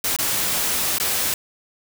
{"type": "noise with dropouts", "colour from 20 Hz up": "white", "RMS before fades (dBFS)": -22, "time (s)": [0.04, 1.34], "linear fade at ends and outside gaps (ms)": 2, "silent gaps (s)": [[0.164, 0.187], [0.984, 0.999]], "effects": []}